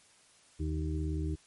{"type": "harmonic tone", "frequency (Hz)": 77.6, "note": "D#2", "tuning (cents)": -4, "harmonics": [1, 2, 4, 5], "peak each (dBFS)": [-32, -38, -38, -44], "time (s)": [0.59, 1.36], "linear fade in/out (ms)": 20, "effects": ["white hiss -62 dBFS RMS until 1.46 s", "MP3 48 kbps"]}